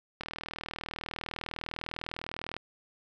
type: click train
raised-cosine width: 0.3 ms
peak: -20 dBFS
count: 95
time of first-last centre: 0.21-2.566 s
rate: 39.9 Hz
effects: none

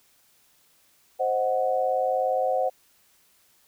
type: chord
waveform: sine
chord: C diminished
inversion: none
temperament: equal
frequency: 523.3 / 622.3 / 740 Hz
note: C5 / Eb5 / Gb5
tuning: 0 / 0 / 0 cents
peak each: -25 / -29 / -25 dBFS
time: 1.19-2.7 s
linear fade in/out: 20 ms
effects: white hiss -62 dBFS RMS until 3.67 s

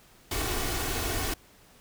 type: noise with comb filter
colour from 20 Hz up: pink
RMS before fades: -30 dBFS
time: 0.31-1.34 s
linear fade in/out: 5 ms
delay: 2.7 ms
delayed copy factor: +0.6
effects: pink hiss -57 dBFS RMS until 1.8 s

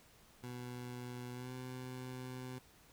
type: tone with pitch glide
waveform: 20% pulse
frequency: 123.47 to 127.53 Hz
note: B2 to C3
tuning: 0 to -44 cents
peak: -39 dBFS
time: 0.43-2.59 s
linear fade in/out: 10 ms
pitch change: +56 cents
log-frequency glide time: 1.34-1.51 s
effects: pink hiss -64 dBFS RMS until 2.92 s

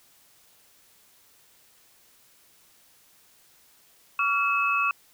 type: tone cluster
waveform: sine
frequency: 1139 / 1380 / 2588 Hz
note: C#6 / F6 / E7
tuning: +47 / -21 / -32 cents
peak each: -25 / -28 / -25 dBFS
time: 4.19-4.91 s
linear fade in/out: 2 ms
effects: white hiss -59 dBFS RMS until 5.13 s

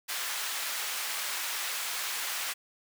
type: high-pass noise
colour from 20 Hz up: pink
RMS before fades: -34 dBFS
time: 0.08-2.54 s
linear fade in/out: 20 ms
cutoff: 1300 Hz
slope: 12 dB/octave
effects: none

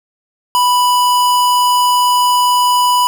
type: tone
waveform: square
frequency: 987.8 Hz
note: B5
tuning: in tune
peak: -10 dBFS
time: 0.55-3.07 s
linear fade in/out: 0 ms
effects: none

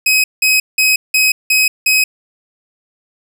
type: tone bursts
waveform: sawtooth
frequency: 2535 Hz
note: D#7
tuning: 32 cents sharp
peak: -6 dBFS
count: 6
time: 0.06-2.04 s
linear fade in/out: 5 ms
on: 180 ms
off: 180 ms
effects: none

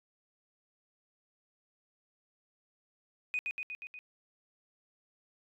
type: tone with echo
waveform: sine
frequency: 2489 Hz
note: D#7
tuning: in tune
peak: -29 dBFS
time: 3.34-3.39 s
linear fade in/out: 0 ms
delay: 120 ms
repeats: 5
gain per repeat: -3 dB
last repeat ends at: 3.99 s
effects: tanh soft clip ceiling -25 dBFS

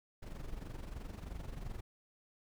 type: noise with amplitude modulation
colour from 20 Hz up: brown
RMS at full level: -41 dBFS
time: 0.22-1.81 s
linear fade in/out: 10 ms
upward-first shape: sine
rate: 23 Hz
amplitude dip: 70%
effects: none

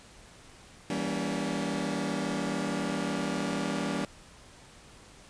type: chord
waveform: sawtooth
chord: E diminished seventh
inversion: none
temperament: just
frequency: 164.81 / 197.78 / 237.3 / 284.8 Hz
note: E3 / G3 / Bb3 / Db4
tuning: 0 / +16 / +31 / +47 cents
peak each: -33 / -30 / -32 / -30 dBFS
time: 0.9-4.05 s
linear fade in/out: 2 ms
effects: pink hiss -53 dBFS RMS until 5.29 s + resampled to 22050 Hz

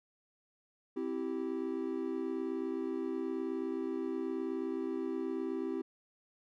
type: chord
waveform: triangle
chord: C major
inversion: none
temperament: equal with one note detuned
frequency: 261.6 / 329.6 / 388.6 Hz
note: C4 / E4 / G4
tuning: 0 / 0 / -15 cents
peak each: -37 / -36 / -36 dBFS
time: 0.96-5.82 s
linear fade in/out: 10 ms
effects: none

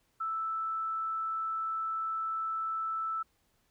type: tone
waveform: sine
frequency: 1318.5 Hz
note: E6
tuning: in tune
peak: -31 dBFS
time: 0.2-3.23 s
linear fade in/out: 10 ms
effects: pink hiss -73 dBFS RMS until 3.7 s

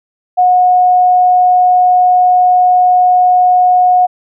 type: tone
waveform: sine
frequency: 727 Hz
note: F#5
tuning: 31 cents flat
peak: -5 dBFS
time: 0.37-4.07 s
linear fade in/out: 20 ms
effects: none

